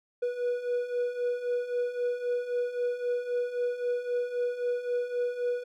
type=beating tone pair; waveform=triangle; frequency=485.1 / 488.9 Hz; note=B4 / B4; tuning=-31 / -18 cents; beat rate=3.8 Hz; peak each=-32 / -27 dBFS; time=0.22-5.64 s; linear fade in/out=10 ms; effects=none